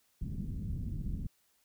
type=low-pass noise; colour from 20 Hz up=pink; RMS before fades=-37 dBFS; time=0.21-1.27 s; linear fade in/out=5 ms; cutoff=220 Hz; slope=24 dB/octave; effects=white hiss -72 dBFS RMS until 1.64 s